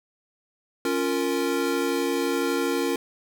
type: chord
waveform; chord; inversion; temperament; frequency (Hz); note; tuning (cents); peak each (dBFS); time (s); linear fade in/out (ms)
square; Bb minor; first; equal with one note detuned; 277.2 / 349.2 / 462.4; Db4 / F4 / Bb4; 0 / 0 / -14; -28; 0.85-2.96; 2
effects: none